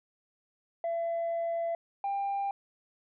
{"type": "tone pair in turn", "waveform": "sine", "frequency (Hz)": [673, 795.6], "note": ["E5", "G5"], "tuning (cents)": [36, 25], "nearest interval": "minor third", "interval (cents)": 289, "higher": "second", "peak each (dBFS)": -27, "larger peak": "neither", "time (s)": [[0.84, 1.75], [2.04, 2.51]], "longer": "first", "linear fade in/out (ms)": 2, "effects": ["tanh soft clip ceiling -27 dBFS"]}